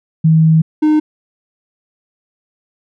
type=tone pair in turn; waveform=sine / triangle; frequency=159.8 / 306.1 Hz; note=D#3 / D#4; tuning=+47 / -28 cents; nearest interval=major seventh; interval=1125 cents; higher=second; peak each=-6 dBFS; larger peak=neither; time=0.24-0.62 / 0.82-1 s; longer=first; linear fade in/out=10 ms; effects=none